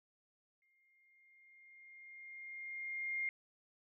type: tone with exponential growth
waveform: sine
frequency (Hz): 2121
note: C7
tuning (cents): +23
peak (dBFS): -34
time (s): 0.62-3.29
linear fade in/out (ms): 1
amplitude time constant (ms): 580
effects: none